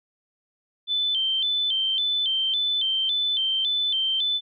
sine tone with vibrato, 3311 Hz, G#7, 6 cents flat, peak -21 dBFS, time 0.87-4.41 s, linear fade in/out 50 ms, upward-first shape square, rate 1.8 Hz, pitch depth 100 cents each way, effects none

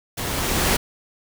pink noise with level ramp, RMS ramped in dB -28 to -18 dBFS, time 0.17-0.77 s, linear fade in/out 10 ms, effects none

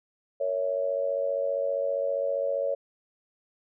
sine tone with amplitude modulation, 558 Hz, C#5, 11 cents sharp, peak -21 dBFS, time 0.4-2.75 s, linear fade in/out 10 ms, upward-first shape sine, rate 95.1 Hz, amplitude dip 85%, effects none

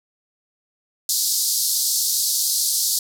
pink band-pass noise, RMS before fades -21 dBFS, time 1.09-2.99 s, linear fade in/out 2 ms, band 4200 to 15000 Hz, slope 48 dB/octave, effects none

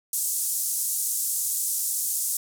pink band-pass noise, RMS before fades -27 dBFS, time 0.13-2.37 s, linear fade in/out 2 ms, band 7300 to 14000 Hz, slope 24 dB/octave, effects none

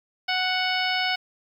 harmonic tone, 740 Hz, F#5, in tune, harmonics 1 / 2 / 3 / 4 / 5 / 6 / 7, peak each -28 / -29 / -28 / -29 / -35 / -34 / -33 dBFS, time 0.28-1.16 s, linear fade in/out 10 ms, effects 9-bit

